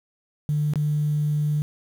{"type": "tone with dropouts", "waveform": "sine", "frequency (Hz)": 149.2, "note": "D3", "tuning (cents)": 28, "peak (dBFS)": -19, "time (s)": [0.49, 1.62], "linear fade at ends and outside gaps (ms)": 0, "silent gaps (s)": [0.736, 0.757], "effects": ["tanh soft clip ceiling -15 dBFS", "8-bit"]}